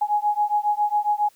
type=beating tone pair; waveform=sine; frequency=830.6 / 837.9 Hz; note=G#5 / G#5; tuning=0 / +15 cents; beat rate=7.3 Hz; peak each=-22 / -22 dBFS; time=0.01-1.29 s; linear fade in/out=10 ms; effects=white hiss -58 dBFS RMS until 1.35 s